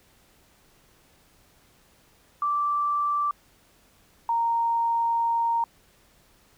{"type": "tone pair in turn", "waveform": "sine", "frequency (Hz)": [1169, 927.8], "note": ["D6", "A#5"], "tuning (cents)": [-8, -8], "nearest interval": "major third", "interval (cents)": 400, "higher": "first", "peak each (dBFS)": [-22, -21], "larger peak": "second", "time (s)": [[2.42, 3.31], [4.29, 5.64]], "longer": "second", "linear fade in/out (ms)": 2, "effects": ["pink hiss -60 dBFS RMS until 6.57 s"]}